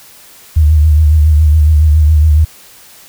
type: tone with vibrato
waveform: sine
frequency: 76.6 Hz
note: D#2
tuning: 27 cents flat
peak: -4 dBFS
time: 0.56-2.45 s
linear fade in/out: 10 ms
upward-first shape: triangle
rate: 7.2 Hz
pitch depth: 77 cents each way
effects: white hiss -39 dBFS RMS until 3.08 s